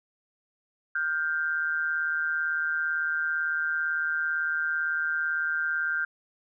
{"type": "tone pair together", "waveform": "sine", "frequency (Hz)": [1410.1, 1568], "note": ["F6", "G6"], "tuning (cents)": [16, 0], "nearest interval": "major second", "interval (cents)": 184, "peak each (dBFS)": -28, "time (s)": [0.95, 6.05], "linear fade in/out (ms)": 5, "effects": []}